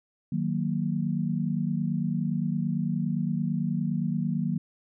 sine chord, D# minor, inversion none, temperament equal, 155.56 / 185 / 233.1 Hz, D#3 / F#3 / A#3, 0 / 0 / 0 cents, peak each -29 / -29 / -30 dBFS, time 0.32-4.58 s, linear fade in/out 5 ms, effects none

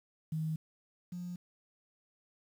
sine tone pair in turn, 157.9 / 177.24 Hz, D#3 / F3, +26 / +26 cents, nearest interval major second, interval 200 cents, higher second, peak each -32 / -38 dBFS, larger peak first, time 0.32-0.56 / 1.12-1.36 s, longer neither, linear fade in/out 5 ms, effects 10-bit

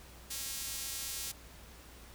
sawtooth tone with high-pass filter, 271.5 Hz, C#4, 36 cents flat, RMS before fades -40 dBFS, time 0.3-1.32 s, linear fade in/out 10 ms, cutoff 5400 Hz, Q 0.62, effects added 60 Hz sine -55 dBFS peak until 2.14 s + pink hiss -55 dBFS RMS until 2.14 s

